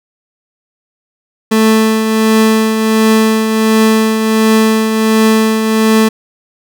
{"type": "tone with tremolo", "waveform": "30% pulse", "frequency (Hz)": 220, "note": "A3", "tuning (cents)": 0, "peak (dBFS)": -3, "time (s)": [1.51, 6.09], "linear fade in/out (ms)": 10, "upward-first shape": "triangle", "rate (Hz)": 1.4, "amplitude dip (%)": 50, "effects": []}